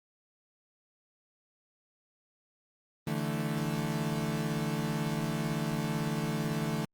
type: chord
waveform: 35% pulse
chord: D suspended second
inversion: none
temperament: equal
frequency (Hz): 146.83 / 164.81 / 220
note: D3 / E3 / A3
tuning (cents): 0 / 0 / 0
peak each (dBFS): -33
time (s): 3.07-6.85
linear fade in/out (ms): 2
effects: Opus 24 kbps